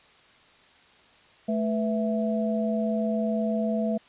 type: tone cluster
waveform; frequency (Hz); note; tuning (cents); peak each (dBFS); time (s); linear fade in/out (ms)
sine; 218 / 492.3 / 660; A3 / B4 / E5; -16 / -6 / +2; -25 / -33 / -29; 1.48-3.98; 10
effects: white hiss -56 dBFS RMS until 4.08 s + resampled to 8000 Hz